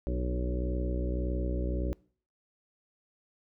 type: harmonic tone with a mistuned harmonic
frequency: 61.74 Hz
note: B1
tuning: in tune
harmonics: 1 / 2 / 3 / 4 / 5 / 6 / 7 / 8 / 9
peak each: -30 / -41 / -39 / -44 / -39 / -40 / -45 / -48 / -41 dBFS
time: 0.07-1.93 s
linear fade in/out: 0 ms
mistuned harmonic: 5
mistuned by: -32 cents
effects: noise-tail reverb RT60 0.5 s tail -24 dB re dry